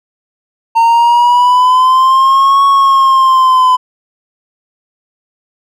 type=linear two-way sweep; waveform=triangle; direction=up then down; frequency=912 to 1108.7 to 1009 Hz; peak=-3 dBFS; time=0.75-3.77 s; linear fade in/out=20 ms; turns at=2.65 s; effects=none